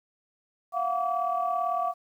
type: tone cluster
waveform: sine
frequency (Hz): 688 / 726 / 1150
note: F5 / F#5 / D6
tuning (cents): -26 / -33 / -37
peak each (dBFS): -29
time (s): 0.72-1.94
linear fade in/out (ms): 50
effects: tanh soft clip ceiling -15 dBFS + 10-bit